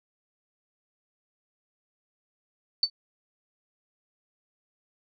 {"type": "tone with exponential decay", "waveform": "sine", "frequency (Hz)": 4520, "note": "C#8", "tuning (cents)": 33, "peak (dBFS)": -15, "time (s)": [2.83, 2.9], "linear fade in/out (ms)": 2, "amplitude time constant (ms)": 15, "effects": []}